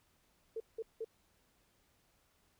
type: tone bursts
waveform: sine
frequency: 448.3 Hz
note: A4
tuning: 32 cents sharp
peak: -37 dBFS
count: 3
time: 0.56-1.046 s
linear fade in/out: 5 ms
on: 42 ms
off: 180 ms
effects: pink hiss -73 dBFS RMS until 2.59 s